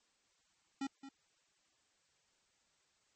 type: tone with echo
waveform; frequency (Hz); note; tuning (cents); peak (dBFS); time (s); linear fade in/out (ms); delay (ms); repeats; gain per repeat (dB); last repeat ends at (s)
square; 272.9; C#4; -27; -37; 0.81-0.87; 5; 220; 1; -12; 1.09
effects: white hiss -75 dBFS RMS until 3.15 s + MP3 32 kbps